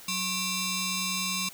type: ring-modulated tone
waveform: 10% pulse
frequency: 1265 Hz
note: D#6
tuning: 28 cents sharp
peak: -17 dBFS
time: 0.08-1.49 s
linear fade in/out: 5 ms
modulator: 1450 Hz
effects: white hiss -48 dBFS RMS until 1.53 s